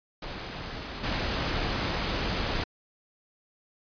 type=noise with level steps; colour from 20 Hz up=pink; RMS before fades=-37 / -29 dBFS; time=0.22-2.64 s; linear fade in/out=5 ms; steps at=1.03 s; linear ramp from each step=10 ms; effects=resampled to 11025 Hz